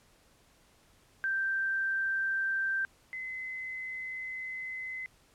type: tone pair in turn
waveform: sine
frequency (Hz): 1568 / 2041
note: G6 / C7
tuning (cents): 0 / -44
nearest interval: perfect fourth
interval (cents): 456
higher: second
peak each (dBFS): -28 / -36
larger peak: first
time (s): 1.24-2.85 / 3.13-5.06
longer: second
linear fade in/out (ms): 0
effects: pink hiss -64 dBFS RMS until 5.34 s + low-pass 12000 Hz 12 dB/octave